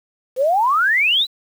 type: exponential sweep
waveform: sine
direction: up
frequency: 489.7 to 4095 Hz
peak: -13 dBFS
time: 0.36-1.27 s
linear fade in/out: 50 ms
effects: 7-bit